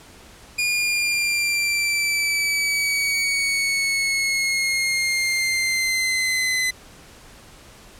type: exponential sweep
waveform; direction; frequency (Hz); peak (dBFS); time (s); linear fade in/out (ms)
sawtooth; down; 2436 to 2022; -16; 0.58-6.71; 10
effects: pink hiss -46 dBFS RMS until 7.99 s + low-pass 11000 Hz 12 dB/octave